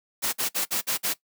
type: noise bursts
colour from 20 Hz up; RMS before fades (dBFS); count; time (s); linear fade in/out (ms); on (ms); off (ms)
white; -26; 6; 0.22-1.14; 20; 110; 52
effects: noise-tail reverb RT60 0.1 s tail -18 dB re dry + high-pass 150 Hz 12 dB/octave